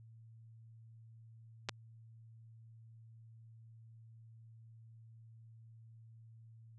clicks, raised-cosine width 0.2 ms, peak -20 dBFS, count 2, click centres 1.688 / 1.693 s, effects added 113 Hz sine -55 dBFS peak until 6.78 s + resampled to 24000 Hz

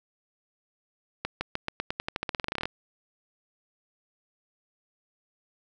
accelerating click train, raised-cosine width 0.3 ms, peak -13 dBFS, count 21, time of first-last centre 1.25-2.655 s, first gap 160 ms, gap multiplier 0.9, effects none

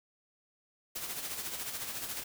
white noise with tremolo, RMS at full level -37 dBFS, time 0.95-2.24 s, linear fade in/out 10 ms, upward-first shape sine, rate 14 Hz, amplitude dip 50%, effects none

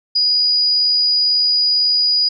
sine tone, 4911 Hz, D#8, 23 cents flat, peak -12 dBFS, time 0.15-2.29 s, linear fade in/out 10 ms, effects none

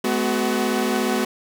sawtooth tone cluster, 214.3 / 251.2 / 373.8 Hz, A3 / B3 / F#4, -45 / +30 / +18 cents, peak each -20 dBFS, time 0.04-1.25 s, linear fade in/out 5 ms, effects none

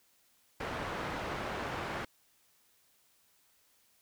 white low-pass noise, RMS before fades -38 dBFS, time 0.6-2.05 s, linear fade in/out 5 ms, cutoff 1400 Hz, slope 12 dB/octave, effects white hiss -69 dBFS RMS until 4.01 s

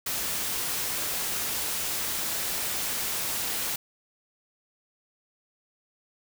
white noise, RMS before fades -30 dBFS, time 0.06-3.76 s, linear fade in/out 5 ms, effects none

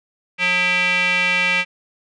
square tone with band-pass filter, 180 Hz, F#3, 47 cents flat, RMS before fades -18 dBFS, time 0.38-1.65 s, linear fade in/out 50 ms, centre 2400 Hz, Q 5.4, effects resampled to 22050 Hz

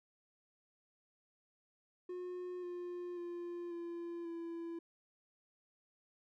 triangle tone with pitch steps, 360 / 353.8 / 347.7 / 341.8 / 335.9 Hz, F#4 / F4 / F4 / F4 / E4, -47 / +23 / -8 / -37 / +33 cents, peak -39 dBFS, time 2.09-4.79 s, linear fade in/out 5 ms, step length 540 ms, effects none

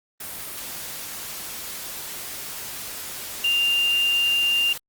sine tone in noise, 2794 Hz, F7, in tune, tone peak -18 dBFS, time 3.44-4.73 s, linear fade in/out 5 ms, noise white, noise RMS -34 dBFS, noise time 0.2-4.78 s, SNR +13 dB, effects Opus 32 kbps

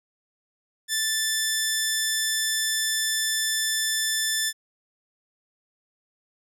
10% pulse tone, 1760 Hz, A6, in tune, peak -14 dBFS, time 0.88-4.53 s, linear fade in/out 50 ms, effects none

